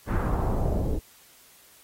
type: noise with low-pass filter sweep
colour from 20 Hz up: brown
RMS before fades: -25 dBFS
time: 0.06-1 s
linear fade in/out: 50 ms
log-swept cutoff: 1700 to 400 Hz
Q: 1.9
effects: white hiss -55 dBFS RMS until 1.83 s + AAC 48 kbps